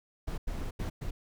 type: noise bursts at uneven times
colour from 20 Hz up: brown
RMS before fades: -34 dBFS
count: 4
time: 0.27-0.38 / 0.47-0.71 / 0.79-0.9 / 1.01-1.11 s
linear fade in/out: 10 ms
effects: none